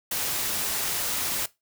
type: noise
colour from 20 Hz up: white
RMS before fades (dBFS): -28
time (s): 0.11-1.46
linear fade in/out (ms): 5
effects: noise-tail reverb RT60 0.2 s tail -19 dB re dry